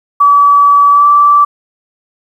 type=tone with pitch glide; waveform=sine; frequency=1146 to 1162.7 Hz; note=D6 to D6; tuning=-43 to -18 cents; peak=-3 dBFS; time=0.2-1.45 s; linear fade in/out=10 ms; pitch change=+25 cents; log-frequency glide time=0.91-1.06 s; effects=7-bit